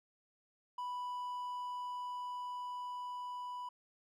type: tone with level ramp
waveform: triangle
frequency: 988 Hz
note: B5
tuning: in tune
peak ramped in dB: -36 to -39 dBFS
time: 0.78-3.69 s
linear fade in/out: 5 ms
effects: none